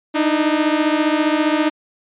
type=beating tone pair; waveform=sawtooth; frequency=301.2 / 316.2 Hz; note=D4 / D#4; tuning=+44 / +28 cents; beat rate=15 Hz; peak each=-13 / -15 dBFS; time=0.14-1.7 s; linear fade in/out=20 ms; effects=resampled to 8000 Hz